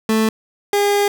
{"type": "tone pair in turn", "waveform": "30% pulse", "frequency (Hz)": [220, 406.8], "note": ["A3", "G#4"], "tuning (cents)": [0, -36], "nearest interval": "major seventh", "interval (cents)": 1064, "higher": "second", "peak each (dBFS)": -11, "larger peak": "neither", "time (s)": [[0.09, 0.29], [0.73, 1.08]], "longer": "second", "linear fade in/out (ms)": 2, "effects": []}